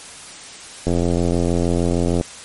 click train, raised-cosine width 2 ms, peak -6 dBFS, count 117, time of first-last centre 0.87-2.211 s, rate 86.5 Hz, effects white hiss -37 dBFS RMS until 2.44 s + MP3 48 kbps

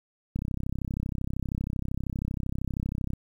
click train, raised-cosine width 5 ms, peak -18 dBFS, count 92, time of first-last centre 0.36-3.134 s, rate 32.8 Hz, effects 9-bit

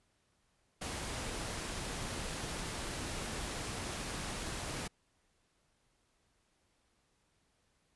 pink noise, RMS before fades -40 dBFS, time 0.81-4.88 s, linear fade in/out 10 ms, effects pink hiss -75 dBFS RMS until 7.95 s + resampled to 24000 Hz

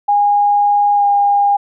sine tone with pitch glide, 819 to 810.1 Hz, G#5 to G#5, -24 to -43 cents, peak -9 dBFS, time 0.08-1.57 s, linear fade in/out 10 ms, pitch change -19 cents, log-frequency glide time 0.95-1.04 s, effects none

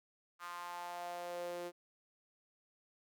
sawtooth tone with high-pass filter sweep, 175.1 Hz, F3, 5 cents sharp, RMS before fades -44 dBFS, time 0.39-1.72 s, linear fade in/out 50 ms, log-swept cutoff 1200 to 410 Hz, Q 4.4, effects none

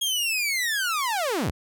sawtooth linear sweep, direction down, 3292 to 42.98 Hz, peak -20 dBFS, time 0.01-1.51 s, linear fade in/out 10 ms, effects none

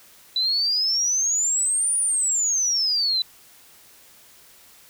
sine exponential two-way sweep, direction up then down, 3951 to 9630 to 3951 Hz, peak -19 dBFS, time 0.36-3.22 s, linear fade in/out 2 ms, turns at 1.98 s, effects white hiss -51 dBFS RMS until 4.89 s

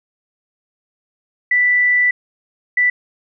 sine tone bursts at uneven times, 1975.5 Hz, B6, in tune, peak -11 dBFS, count 2, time 1.51-2.11 / 2.77-2.9 s, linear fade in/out 5 ms, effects none

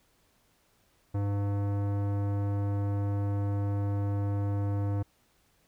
sine tone with tanh clipping, 100.8 Hz, G2, 49 cents sharp, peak -29 dBFS, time 1.14-5.03 s, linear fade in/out 10 ms, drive 18 dB, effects pink hiss -68 dBFS RMS until 5.67 s

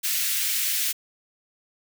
white high-pass noise, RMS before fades -25 dBFS, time 0.03-0.93 s, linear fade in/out 20 ms, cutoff 1800 Hz, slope 24 dB/octave, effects none

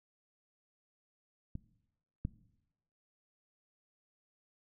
clicks, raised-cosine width 5 ms, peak -28 / -22 dBFS, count 2, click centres 1.554 / 2.251 s, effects noise-tail reverb RT60 0.9 s tail -19 dB re dry

